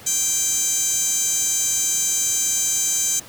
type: tone with high-pass filter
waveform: 15% pulse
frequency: 785 Hz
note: G5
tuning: 2 cents sharp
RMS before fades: -21 dBFS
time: 0.06-3.2 s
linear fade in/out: 10 ms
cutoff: 6200 Hz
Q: 5.4
effects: pink hiss -42 dBFS RMS until 3.28 s + high-pass 80 Hz 12 dB/octave